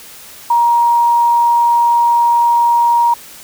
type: tone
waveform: sine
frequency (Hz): 944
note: A#5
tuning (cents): +22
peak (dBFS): -8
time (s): 0.5-3.14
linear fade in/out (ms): 5
effects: white hiss -36 dBFS RMS until 3.43 s